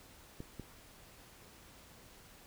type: clicks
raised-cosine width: 3 ms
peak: -30 / -30 dBFS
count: 2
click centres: 0.404 / 0.597 s
effects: pink hiss -58 dBFS RMS until 2.46 s